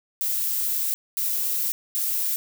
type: noise bursts at uneven times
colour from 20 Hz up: violet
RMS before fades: -25 dBFS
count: 3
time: 0.21-0.94 / 1.17-1.72 / 1.95-2.36 s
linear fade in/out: 0 ms
effects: none